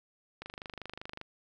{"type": "click train", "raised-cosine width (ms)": 0.3, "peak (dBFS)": -25, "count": 21, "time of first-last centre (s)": [0.42, 1.214], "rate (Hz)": 25.2, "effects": []}